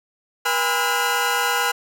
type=tone cluster; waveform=30% pulse; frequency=480.7 / 809 / 1010 / 1315 / 1433 Hz; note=B4 / G#5 / B5 / E6 / F6; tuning=-47 / -46 / +39 / -5 / +44 cents; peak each=-26 / -22 / -23 / -26 / -20 dBFS; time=0.45-1.72 s; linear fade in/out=10 ms; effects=none

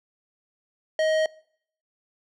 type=tone with tanh clipping; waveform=sine; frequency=629 Hz; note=D#5; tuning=19 cents sharp; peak=-22 dBFS; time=0.99-1.26 s; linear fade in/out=2 ms; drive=16 dB; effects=noise-tail reverb RT60 0.6 s tail -23 dB re dry

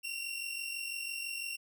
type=tone pair together; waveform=sawtooth; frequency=2724 / 2770 Hz; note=F7 / F7; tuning=-44 / -15 cents; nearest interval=unison; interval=29 cents; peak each=-36 / -37 dBFS; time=0.03-1.57 s; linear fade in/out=20 ms; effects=none

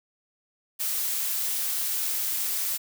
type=noise; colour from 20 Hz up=blue; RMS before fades=-28 dBFS; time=0.79-2.78 s; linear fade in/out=20 ms; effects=none

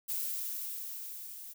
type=noise with level ramp; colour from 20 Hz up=violet; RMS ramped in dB=-34 to -47 dBFS; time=0.08-1.54 s; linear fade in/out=20 ms; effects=none

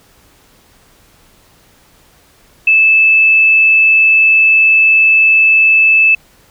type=tone; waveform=sine; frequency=2623 Hz; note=E7; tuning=9 cents flat; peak=-5 dBFS; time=2.67-6.15 s; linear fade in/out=5 ms; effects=pink hiss -48 dBFS RMS until 6.5 s

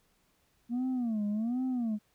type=tone with vibrato; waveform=sine; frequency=231 Hz; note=A#3; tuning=16 cents flat; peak=-26 dBFS; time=0.69-1.99 s; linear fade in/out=50 ms; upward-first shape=sine; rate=1.3 Hz; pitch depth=200 cents each way; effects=tanh soft clip ceiling -28 dBFS + pink hiss -71 dBFS RMS until 2.14 s

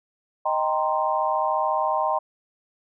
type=chord; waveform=sine; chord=C minor seventh; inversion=first; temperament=equal; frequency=622.3 / 784 / 932.3 / 1046.5 Hz; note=Eb5 / G5 / Bb5 / C6; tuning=0 / 0 / 0 / 0 cents; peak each=-26 dBFS; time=0.45-2.19 s; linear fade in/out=10 ms; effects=none

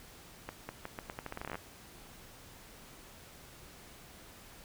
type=accelerating click train; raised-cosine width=0.5 ms; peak=-24 dBFS; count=17; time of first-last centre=0.49-1.555 s; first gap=200 ms; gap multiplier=0.82; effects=pink hiss -54 dBFS RMS until 4.64 s

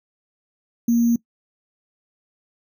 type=tone with sample-and-hold; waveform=sine; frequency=234.8 Hz; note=A#3; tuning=13 cents sharp; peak=-14 dBFS; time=0.88-1.16 s; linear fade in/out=5 ms; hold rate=6300 Hz; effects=noise-tail reverb RT60 0.1 s tail -21 dB re dry

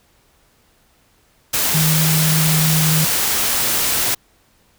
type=tone in noise; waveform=sine; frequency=157.3 Hz; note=D#3; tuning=19 cents sharp; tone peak=-15 dBFS; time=1.74-3.05 s; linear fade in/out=10 ms; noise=white; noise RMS=-18 dBFS; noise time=1.53-4.15 s; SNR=0 dB; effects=pink hiss -57 dBFS RMS until 4.78 s

